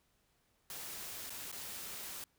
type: noise with dropouts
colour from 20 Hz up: white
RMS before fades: -45 dBFS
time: 0.7-2.24 s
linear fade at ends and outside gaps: 1 ms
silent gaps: 1.296-1.303 / 1.516-1.526 s
effects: pink hiss -75 dBFS RMS until 2.38 s